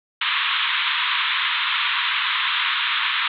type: band-pass noise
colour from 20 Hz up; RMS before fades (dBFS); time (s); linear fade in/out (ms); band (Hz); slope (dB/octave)
white; -22; 0.21-3.28; 5; 950 to 3800; 96
effects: none